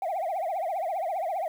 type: tone with vibrato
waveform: sine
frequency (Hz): 709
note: F5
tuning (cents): +26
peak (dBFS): -25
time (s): 0.02-1.48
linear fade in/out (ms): 2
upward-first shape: triangle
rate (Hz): 15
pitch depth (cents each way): 250
effects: tanh soft clip ceiling -25 dBFS + 9-bit